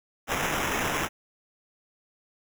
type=noise with sample-and-hold; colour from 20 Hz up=violet; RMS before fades=-28 dBFS; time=0.27-1.09 s; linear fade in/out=50 ms; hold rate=4410 Hz; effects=none